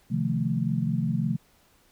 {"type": "chord", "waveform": "sine", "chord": "F dominant seventh", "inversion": "second", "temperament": "equal", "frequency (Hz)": [130.81, 155.56, 174.61, 220], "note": ["C3", "Eb3", "F3", "A3"], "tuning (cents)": [0, 0, 0, 0], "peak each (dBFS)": -29, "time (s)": [0.1, 1.37], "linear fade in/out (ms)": 20, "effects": ["pink hiss -62 dBFS RMS until 1.91 s"]}